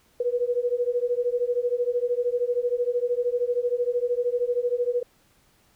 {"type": "beating tone pair", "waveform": "sine", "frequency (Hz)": [480.5, 493.5], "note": ["B4", "B4"], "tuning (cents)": [-48, -1], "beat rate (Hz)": 13, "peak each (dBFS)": -25, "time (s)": [0.2, 5.03], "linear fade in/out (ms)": 5, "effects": ["pink hiss -62 dBFS RMS until 5.75 s"]}